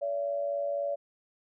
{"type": "tone pair together", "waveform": "sine", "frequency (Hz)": [571.2, 675], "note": ["D5", "E5"], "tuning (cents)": [-48, 41], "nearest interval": "minor third", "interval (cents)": 289, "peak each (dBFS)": [-29, -36], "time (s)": [0.01, 0.96], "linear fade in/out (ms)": 20, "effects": []}